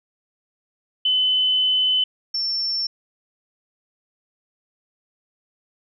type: tone pair in turn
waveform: sine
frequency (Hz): 3026 / 5410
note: F#7 / E8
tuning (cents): +38 / +44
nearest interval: minor seventh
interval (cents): 1006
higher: second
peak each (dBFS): -16 / -21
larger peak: first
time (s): 1.05-2.04 / 2.34-2.87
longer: first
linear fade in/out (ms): 5
effects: none